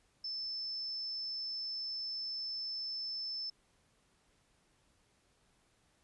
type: tone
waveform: sine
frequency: 5274 Hz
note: E8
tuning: in tune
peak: -37 dBFS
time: 0.24-3.5 s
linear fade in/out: 5 ms
effects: pink hiss -72 dBFS RMS until 6.03 s + resampled to 24000 Hz